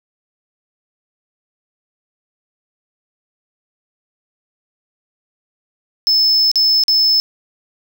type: tone with dropouts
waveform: triangle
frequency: 5240 Hz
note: E8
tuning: 11 cents flat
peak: -9 dBFS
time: 6.07-7.2 s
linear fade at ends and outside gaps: 0 ms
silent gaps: 6.515-6.557 / 6.837-6.882 s
effects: none